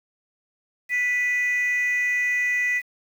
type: tone pair together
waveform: sine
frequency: 1975.5 / 2484 Hz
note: B6 / D#7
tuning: 0 / -3 cents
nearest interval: major third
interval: 397 cents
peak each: -19 / -27 dBFS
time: 0.89-2.82 s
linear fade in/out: 50 ms
effects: tanh soft clip ceiling -17 dBFS + 8-bit